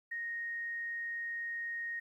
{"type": "tone", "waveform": "sine", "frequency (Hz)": 1864, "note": "A#6", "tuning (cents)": -1, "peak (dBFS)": -36, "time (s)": [0.11, 2], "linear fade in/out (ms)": 10, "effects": ["12-bit"]}